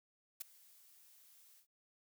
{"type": "noise with ADSR envelope", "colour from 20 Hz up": "blue", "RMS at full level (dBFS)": -40, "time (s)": [0.4, 1.67], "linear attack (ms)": 12, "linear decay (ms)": 11, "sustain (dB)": -24, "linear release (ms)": 96, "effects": []}